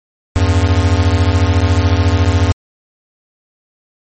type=beating tone pair; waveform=square; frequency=82.41 / 96.41 Hz; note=E2 / G2; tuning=0 / -28 cents; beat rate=14 Hz; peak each=-13 dBFS; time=0.36-2.52 s; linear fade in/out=0 ms; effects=MP3 32 kbps

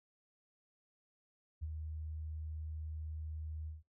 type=tone with ADSR envelope; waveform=sine; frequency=78 Hz; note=D#2; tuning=5 cents sharp; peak=-36 dBFS; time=1.61-3.83 s; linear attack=23 ms; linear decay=35 ms; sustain=-4 dB; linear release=160 ms; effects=noise-tail reverb RT60 0.2 s tail -24 dB re dry

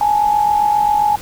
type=tone pair together; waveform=sine; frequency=832.5 / 880 Hz; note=G#5 / A5; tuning=+4 / 0 cents; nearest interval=minor second; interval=96 cents; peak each=-12 / -19 dBFS; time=0.01-1.16 s; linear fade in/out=2 ms; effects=pink hiss -34 dBFS RMS until 1.21 s

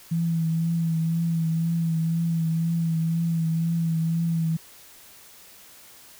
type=tone with vibrato; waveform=sine; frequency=164.81 Hz; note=E3; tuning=in tune; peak=-21 dBFS; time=0.11-4.57 s; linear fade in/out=10 ms; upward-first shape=triangle; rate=2 Hz; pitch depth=35 cents each way; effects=white hiss -49 dBFS RMS until 6.19 s

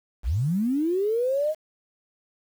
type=linear sweep; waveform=sine; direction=up; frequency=42.43 to 637 Hz; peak=-21 dBFS; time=0.23-1.55 s; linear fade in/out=50 ms; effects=8-bit

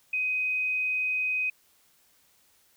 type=tone; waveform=sine; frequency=2511 Hz; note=D#7; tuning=15 cents sharp; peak=-25 dBFS; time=0.13-1.5 s; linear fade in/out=5 ms; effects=white hiss -64 dBFS RMS until 2.76 s

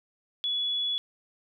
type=tone; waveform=sine; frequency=3400 Hz; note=G#7; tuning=40 cents sharp; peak=-26 dBFS; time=0.44-0.98 s; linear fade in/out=0 ms; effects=none

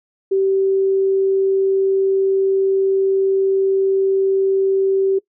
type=tone; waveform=sine; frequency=386.8 Hz; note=G4; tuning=23 cents flat; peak=-13 dBFS; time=0.31-5.19 s; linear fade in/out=10 ms; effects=noise-tail reverb RT60 0.1 s tail -21 dB re dry

